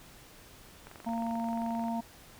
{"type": "click train", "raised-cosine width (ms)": 0.5, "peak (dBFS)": -32, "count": 24, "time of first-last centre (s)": [0.87, 1.883], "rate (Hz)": 22.7}
{"type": "harmonic tone", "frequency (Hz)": 230, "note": "A#3", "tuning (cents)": -23, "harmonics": [1, 3, 4], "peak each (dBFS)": [-32, -37, -38], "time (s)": [1.06, 2.01], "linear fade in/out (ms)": 10}
{"effects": ["pink hiss -54 dBFS RMS until 2.39 s"]}